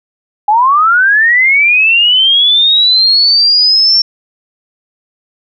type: linear sweep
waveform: sine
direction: up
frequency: 810 to 5470 Hz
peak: -5 dBFS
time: 0.48-4.02 s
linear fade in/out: 5 ms
effects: none